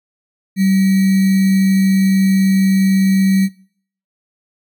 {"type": "tone with sample-and-hold", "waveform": "sine", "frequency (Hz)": 191.9, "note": "G3", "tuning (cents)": -37, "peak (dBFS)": -10, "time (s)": [0.56, 3.49], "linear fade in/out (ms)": 50, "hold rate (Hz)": 2100, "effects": ["noise-tail reverb RT60 0.6 s tail -22 dB re dry", "AAC 64 kbps"]}